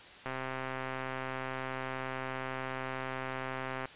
click train, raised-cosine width 0.5 ms, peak -22 dBFS, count 472, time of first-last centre 0.26-3.855 s, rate 131 Hz, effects white hiss -51 dBFS RMS until 3.95 s + resampled to 8000 Hz

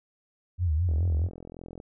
sine tone with vibrato, 82.41 Hz, E2, in tune, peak -22 dBFS, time 0.58-1.3 s, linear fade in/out 50 ms, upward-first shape sine, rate 4.7 Hz, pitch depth 160 cents each way
click train, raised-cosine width 2 ms, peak -29 dBFS, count 40, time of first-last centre 0.89-1.801 s, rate 42.8 Hz
effects none

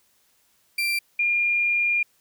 35% pulse / sine tone pair in turn, 2360 / 2410 Hz, D7 / D7, +8 / +44 cents, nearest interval unison, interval 36 cents, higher second, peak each -20 / -19 dBFS, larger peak second, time 0.78-0.99 / 1.19-2.03 s, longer second, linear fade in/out 5 ms, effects white hiss -64 dBFS RMS until 2.2 s

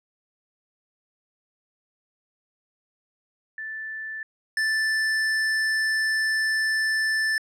sine / square tone pair in turn, 1760 / 1760 Hz, A6 / A6, 0 / 0 cents, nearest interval unison, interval 0 cents, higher neither, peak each -31 / -22 dBFS, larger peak second, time 3.58-4.23 / 4.57-7.38 s, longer second, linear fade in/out 2 ms, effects low-pass 8000 Hz 12 dB/octave

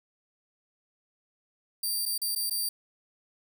10% pulse tone with dropouts, 4697 Hz, D8, 1 cent flat, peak -21 dBFS, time 1.83-2.69 s, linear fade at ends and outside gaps 5 ms, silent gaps 2.055-2.06 / 2.179-2.216 / 2.351-2.359 / 2.498-2.508 s, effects none

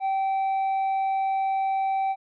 triangle tone with tanh clipping, 774 Hz, G5, 22 cents flat, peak -23 dBFS, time 0-2.16 s, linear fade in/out 50 ms, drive 8 dB, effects none

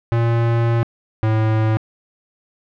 square tone pair in turn, 116.54 / 109.68 Hz, A#2 / A2, 0 / -5 cents, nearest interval minor second, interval 105 cents, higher first, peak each -15 dBFS, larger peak neither, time 0.12-0.83 / 1.23-1.77 s, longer first, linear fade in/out 0 ms, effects low-pass 2000 Hz 12 dB/octave

